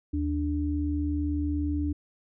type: tone pair together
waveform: sine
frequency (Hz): 77.79 / 293.7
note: D#2 / D4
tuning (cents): 0 / 0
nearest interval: octave + major seventh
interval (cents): 2300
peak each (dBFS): -28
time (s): 0.13-1.93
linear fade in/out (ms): 10
effects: none